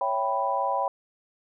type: chord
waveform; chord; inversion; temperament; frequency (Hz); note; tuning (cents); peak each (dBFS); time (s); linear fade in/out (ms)
sine; C# half-diminished seventh; none; equal; 554.4 / 659.3 / 784 / 987.8; C#5 / E5 / G5 / B5; 0 / 0 / 0 / 0; -30 / -33 / -28 / -27; 0.01-0.88; 2
effects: none